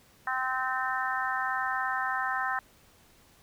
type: harmonic tone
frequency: 258.8 Hz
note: C4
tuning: 19 cents flat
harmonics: 3 / 4 / 5 / 6 / 7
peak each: -34 / -34 / -34 / -34 / -34 dBFS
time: 0.27-2.59 s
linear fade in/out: 2 ms
effects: pink hiss -60 dBFS RMS until 3.42 s